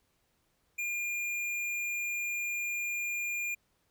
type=tone with hard clipping; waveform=triangle; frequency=2410 Hz; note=D7; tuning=44 cents sharp; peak=-33 dBFS; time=0.78-3.55 s; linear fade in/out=10 ms; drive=18 dB; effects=pink hiss -74 dBFS RMS until 3.9 s